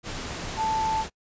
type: tone in noise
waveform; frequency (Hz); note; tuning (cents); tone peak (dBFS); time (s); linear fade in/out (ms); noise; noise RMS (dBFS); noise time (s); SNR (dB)
sine; 880; A5; 0; -23; 0.56-1.05; 50; pink; -34; 0.03-1.1; +8
effects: noise-tail reverb RT60 0.1 s tail -25 dB re dry + resampled to 16000 Hz